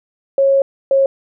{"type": "tone pair in turn", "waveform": "sine", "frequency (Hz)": [547, 543.5], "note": ["C#5", "C#5"], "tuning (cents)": [-23, -34], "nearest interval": "unison", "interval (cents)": 11, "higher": "first", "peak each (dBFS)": -9, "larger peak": "neither", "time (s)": [[0.38, 0.62], [0.91, 1.06]], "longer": "first", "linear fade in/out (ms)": 2, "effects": []}